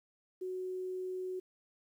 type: tone with quantisation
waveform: sine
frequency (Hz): 370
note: F#4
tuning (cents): 0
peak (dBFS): -36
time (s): 0.41-1.4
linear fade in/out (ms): 10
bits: 11
effects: none